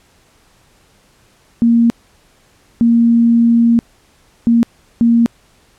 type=tone bursts at uneven times; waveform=sine; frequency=233.1 Hz; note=A#3; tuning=in tune; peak=-7 dBFS; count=4; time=1.62-1.9 / 2.81-3.79 / 4.47-4.63 / 5.01-5.26 s; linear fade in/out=0 ms; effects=pink hiss -52 dBFS RMS until 5.78 s + low-pass 11000 Hz 12 dB/octave